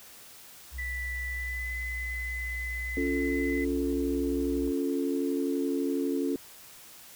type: tone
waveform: sine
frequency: 63.6 Hz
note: C2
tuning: 48 cents flat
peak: -35 dBFS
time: 0.71-4.73 s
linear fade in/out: 50 ms
type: tone with pitch glide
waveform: sine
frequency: 1975.5 to 2022 Hz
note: B6 to B6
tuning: 0 to +40 cents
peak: -33 dBFS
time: 0.78-3.65 s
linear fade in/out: 10 ms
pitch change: +40 cents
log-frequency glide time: 1.27-1.76 s
type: chord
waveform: sine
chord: Db augmented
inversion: none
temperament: equal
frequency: 277.2 / 349.2 / 440 Hz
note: Db4 / F4 / A4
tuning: 0 / 0 / 0 cents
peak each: -28 / -32 / -33 dBFS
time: 2.97-6.36 s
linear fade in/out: 2 ms
effects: tanh soft clip ceiling -15 dBFS + white hiss -50 dBFS RMS until 7.15 s